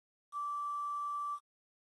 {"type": "tone with quantisation", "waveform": "sine", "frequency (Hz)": 1165, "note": "D6", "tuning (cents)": -14, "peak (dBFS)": -35, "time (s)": [0.32, 1.39], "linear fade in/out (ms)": 50, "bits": 10, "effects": ["AAC 32 kbps"]}